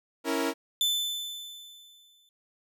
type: chord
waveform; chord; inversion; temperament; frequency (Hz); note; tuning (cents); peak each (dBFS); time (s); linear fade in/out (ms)
sawtooth; A# diminished; first; equal; 277.2 / 329.6 / 466.2; C#4 / E4 / A#4; 0 / 0 / 0; -27; 0.24-0.54; 50
type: tone with exponential decay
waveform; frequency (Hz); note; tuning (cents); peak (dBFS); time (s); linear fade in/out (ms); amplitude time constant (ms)
40% pulse; 3520; A7; 0; -21; 0.81-2.29; 1; 320
effects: none